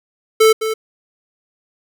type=tone with echo; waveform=square; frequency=440 Hz; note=A4; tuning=in tune; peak=-8 dBFS; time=0.4-0.53 s; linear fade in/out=10 ms; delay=210 ms; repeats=1; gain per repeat=-10 dB; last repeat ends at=0.74 s; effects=none